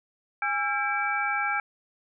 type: tone cluster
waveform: sine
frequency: 821 / 1349 / 1608 / 2310 Hz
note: G#5 / E6 / G6 / D7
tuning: -20 / +40 / +44 / -29 cents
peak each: -30 dBFS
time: 0.42-1.6 s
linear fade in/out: 2 ms
effects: none